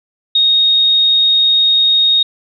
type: tone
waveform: sine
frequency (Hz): 3729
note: A#7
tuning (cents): 0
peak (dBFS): -8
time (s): 0.35-2.23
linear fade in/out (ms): 5
effects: none